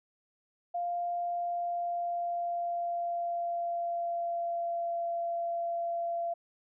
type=tone with pitch glide; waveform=sine; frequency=698 to 683.2 Hz; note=F5 to F5; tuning=-1 to -38 cents; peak=-30 dBFS; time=0.74-6.34 s; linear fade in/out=10 ms; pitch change=-37 cents; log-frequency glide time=1.09-5.05 s; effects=none